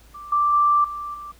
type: tone with level steps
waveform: sine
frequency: 1174.7 Hz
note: D6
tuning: in tune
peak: -35 / -16 / -14 / -28 / -33 dBFS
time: 0.14-1.32 s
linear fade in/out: 10 ms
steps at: 0.32 / 0.53 / 0.84 / 1.14 s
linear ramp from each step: 5 ms
effects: added 56 Hz sine -50 dBFS peak until 1.39 s + pink hiss -54 dBFS RMS until 1.39 s